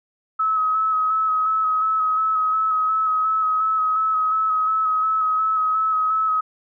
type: tone with vibrato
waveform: sine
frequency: 1284 Hz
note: E6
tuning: 46 cents flat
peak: -17 dBFS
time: 0.39-6.41 s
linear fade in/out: 10 ms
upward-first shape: square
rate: 2.8 Hz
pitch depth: 19 cents each way
effects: none